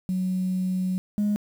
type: tone pair in turn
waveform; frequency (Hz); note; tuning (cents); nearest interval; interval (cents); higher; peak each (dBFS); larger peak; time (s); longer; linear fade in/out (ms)
sine; 185 / 207.3; F#3 / G#3; 0 / -3; major second; 197; second; -22 / -19; second; 0.09-0.98 / 1.18-1.36; first; 0
effects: tanh soft clip ceiling -18 dBFS + 8-bit